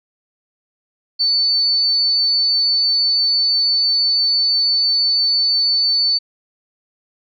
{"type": "tone", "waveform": "sine", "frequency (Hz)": 4503, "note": "C#8", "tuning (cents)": 26, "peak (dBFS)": -13, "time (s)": [1.19, 6.19], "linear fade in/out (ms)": 20, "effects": []}